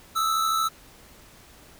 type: tone pair together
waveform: square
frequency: 1245.4 / 1318.5 Hz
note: D#6 / E6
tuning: +1 / 0 cents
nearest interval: minor second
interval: 99 cents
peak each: -31 / -23 dBFS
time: 0.15-0.69 s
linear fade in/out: 20 ms
effects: pink hiss -51 dBFS RMS until 1.79 s